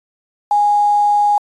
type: tone with quantisation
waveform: sine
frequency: 826 Hz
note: G#5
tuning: 10 cents flat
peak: -10 dBFS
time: 0.51-1.38 s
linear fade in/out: 2 ms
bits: 6
effects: resampled to 22050 Hz